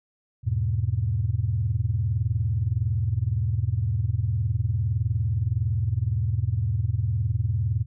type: chord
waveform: sine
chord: E major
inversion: none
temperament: equal with one note detuned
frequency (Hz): 82.03 / 103.83 / 123.47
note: E2 / G#2 / B2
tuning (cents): -8 / 0 / 0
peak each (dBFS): -28 / -24 / -26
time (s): 0.43-7.86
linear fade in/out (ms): 50
effects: tanh soft clip ceiling -12 dBFS